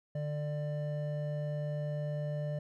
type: tone pair together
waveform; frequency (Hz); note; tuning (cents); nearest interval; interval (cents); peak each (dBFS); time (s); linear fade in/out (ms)
triangle; 148.5 / 594; D3 / D5; +20 / +20; 2 octaves; 2400; -32 / -37; 0.15-2.59; 5
effects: none